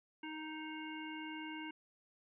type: harmonic tone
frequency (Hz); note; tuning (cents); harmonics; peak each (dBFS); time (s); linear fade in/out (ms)
311.5; D#4; +2; 1 / 3 / 5 / 7 / 9; -45 / -50 / -52 / -51 / -52; 0.23-1.71; 5
effects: none